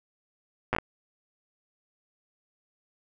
slowing click train, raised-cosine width 0.5 ms, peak -11 dBFS, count 5, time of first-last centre 0.73-0.785 s, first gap 8 ms, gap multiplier 1.38, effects none

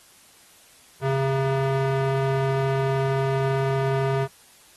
square tone with band-pass filter, 135.1 Hz, C#3, 44 cents flat, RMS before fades -23 dBFS, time 1.01-4.28 s, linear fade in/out 50 ms, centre 540 Hz, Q 0.63, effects white hiss -53 dBFS RMS until 4.76 s + AAC 32 kbps

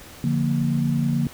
sine chord, Bb major, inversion first, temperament just, 145.68 / 174.81 / 233.1 Hz, D3 / F3 / Bb3, -14 / +2 / 0 cents, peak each -22 / -26 / -23 dBFS, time 0.24-1.27 s, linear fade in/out 2 ms, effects pink hiss -43 dBFS RMS until 1.33 s

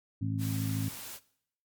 harmonic tone, 53.6 Hz, A1, 45 cents flat, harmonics 2 / 3 / 4 / 5, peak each -31 / -37 / -40 / -36 dBFS, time 0.21-0.89 s, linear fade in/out 10 ms
white noise, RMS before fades -43 dBFS, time 0.38-1.2 s, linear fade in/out 50 ms
effects noise-tail reverb RT60 0.7 s tail -20 dB re dry + MP3 96 kbps

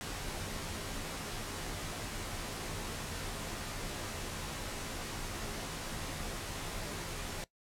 pink noise with comb filter, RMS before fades -40 dBFS, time 0.01-7.44 s, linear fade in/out 0 ms, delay 16 ms, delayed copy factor -0.6, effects noise-tail reverb RT60 0.1 s tail -19 dB re dry + low-pass 11000 Hz 12 dB/octave

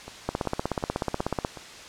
two click trains, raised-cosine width 1 ms, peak -11 / -24 dBFS, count 20 / 5, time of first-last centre 0.29-1.449 / 0.08-1.573 s, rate 16.4 / 2.68 Hz, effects white hiss -43 dBFS RMS until 1.88 s + low-pass 6000 Hz 12 dB/octave

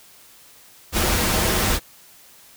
pink noise with comb filter, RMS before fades -20 dBFS, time 0.92-1.8 s, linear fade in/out 50 ms, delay 7.1 ms, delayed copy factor -0.5, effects white hiss -49 dBFS RMS until 2.56 s

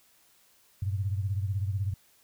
sine beating tone pair, 96 / 112 Hz, G2 / A2, -36 / +31 cents, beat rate 16 Hz, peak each -28 / -34 dBFS, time 0.82-1.94 s, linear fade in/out 5 ms, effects white hiss -63 dBFS RMS until 2.23 s

